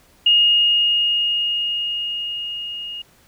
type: tone with level ramp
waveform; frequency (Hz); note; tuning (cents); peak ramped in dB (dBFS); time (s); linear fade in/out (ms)
sine; 2855; F7; +37; -10 to -28; 0.26-3.02; 5
effects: pink hiss -54 dBFS RMS until 3.27 s